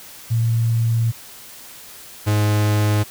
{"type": "tone pair in turn", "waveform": ["sine", "45% pulse"], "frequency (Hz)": [114.9, 104.9], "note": ["A#2", "G#2"], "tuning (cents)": [-25, 18], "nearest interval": "major second", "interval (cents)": 157, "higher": "first", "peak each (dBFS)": -15, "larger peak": "neither", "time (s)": [[0.3, 1.12], [2.26, 3.04]], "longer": "first", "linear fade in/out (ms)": 20, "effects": ["white hiss -40 dBFS RMS until 3.1 s"]}